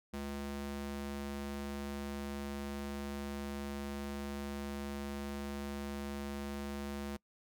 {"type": "tone with high-pass filter", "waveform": "square", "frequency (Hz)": 70.4, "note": "C#2", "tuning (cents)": 27, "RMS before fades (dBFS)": -41, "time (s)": [0.13, 7.17], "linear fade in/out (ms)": 10, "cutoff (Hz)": 150, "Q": 1.3, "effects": ["noise-tail reverb RT60 0.1 s tail -24 dB re dry"]}